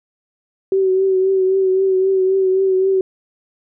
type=tone with vibrato; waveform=sine; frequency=380.1 Hz; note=F#4; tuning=47 cents sharp; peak=-12 dBFS; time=0.72-3.01 s; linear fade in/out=2 ms; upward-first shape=triangle; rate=3.8 Hz; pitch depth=37 cents each way; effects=none